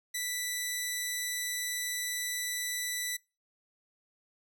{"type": "tone", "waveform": "10% pulse", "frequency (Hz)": 1975.5, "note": "B6", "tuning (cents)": 0, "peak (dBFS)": -23, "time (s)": [0.14, 3.17], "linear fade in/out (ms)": 10, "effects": ["noise-tail reverb RT60 0.3 s tail -26 dB re dry"]}